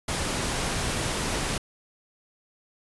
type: noise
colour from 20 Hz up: pink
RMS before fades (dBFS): -28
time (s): 0.08-1.58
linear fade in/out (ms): 5
effects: resampled to 24000 Hz